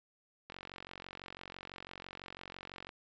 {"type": "click train", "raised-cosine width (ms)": 0.3, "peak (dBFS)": -29, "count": 111, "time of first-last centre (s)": [0.5, 2.891], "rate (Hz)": 46, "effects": ["resampled to 16000 Hz"]}